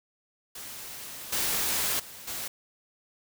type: noise with level steps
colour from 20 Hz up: white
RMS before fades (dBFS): -41 / -28 / -45 / -35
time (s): 0.55-2.48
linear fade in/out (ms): 5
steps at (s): 1.32 / 1.99 / 2.27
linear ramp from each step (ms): 10
effects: none